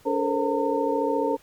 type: tone cluster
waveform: sine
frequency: 285.8 / 433.1 / 467.2 / 529 / 908 Hz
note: D4 / A4 / A#4 / C5 / A#5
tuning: -47 / -27 / +4 / +19 / -46 cents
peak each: -28 dBFS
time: 0.05-1.37 s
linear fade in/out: 20 ms
effects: pink hiss -56 dBFS RMS until 1.42 s